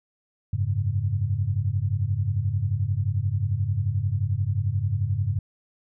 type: chord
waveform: sine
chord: F# suspended second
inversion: none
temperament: equal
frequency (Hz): 92.5 / 103.83 / 138.59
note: F#2 / G#2 / C#3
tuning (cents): 0 / 0 / 0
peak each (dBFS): -27 / -24 / -30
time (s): 0.53-5.39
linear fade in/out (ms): 5
effects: none